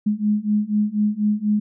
sine beating tone pair, 207.7 / 211.8 Hz, G#3 / G#3, 0 / +34 cents, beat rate 4.1 Hz, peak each -21 / -20 dBFS, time 0.06-1.6 s, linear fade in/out 10 ms, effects none

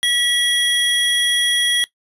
square tone pair together, 1939 / 3307 Hz, B6 / G#7, -32 / -8 cents, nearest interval major sixth, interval 924 cents, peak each -22 / -16 dBFS, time 0.03-1.84 s, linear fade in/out 0 ms, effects noise-tail reverb RT60 0.1 s tail -19 dB re dry + resampled to 32000 Hz

